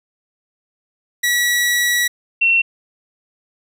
sawtooth / sine tone pair in turn, 1935 / 2716 Hz, B6 / F7, -36 / -49 cents, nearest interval tritone, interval 587 cents, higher second, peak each -11 dBFS, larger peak neither, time 1.23-2.08 / 2.41-2.62 s, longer first, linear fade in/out 10 ms, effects none

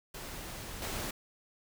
pink noise with level steps, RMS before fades -43 / -37 dBFS, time 0.14-1.11 s, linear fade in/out 5 ms, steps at 0.82 s, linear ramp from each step 2 ms, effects none

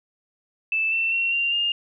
sine tone with pitch steps, 2637 / 2682 / 2727 / 2773 / 2820 Hz, E7 / E7 / F7 / F7 / F7, 0 / +29 / -42 / -13 / +16 cents, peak -20 dBFS, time 0.72-1.72 s, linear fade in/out 2 ms, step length 200 ms, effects none

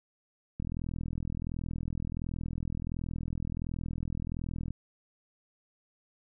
click train, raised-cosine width 5 ms, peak -23 dBFS, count 171, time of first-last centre 0.6-4.706 s, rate 41.4 Hz, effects none

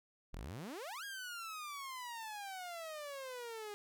sawtooth exponential two-way sweep, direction up then down, 34.8 to 1649 to 408.2 Hz, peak -40 dBFS, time 0.33-3.74 s, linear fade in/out 0 ms, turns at 1.04 s, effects none

